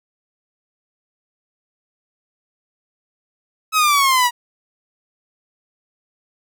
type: exponential sweep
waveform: sawtooth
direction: down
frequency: 1293 to 952 Hz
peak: -9 dBFS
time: 3.72-4.31 s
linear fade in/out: 50 ms
effects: none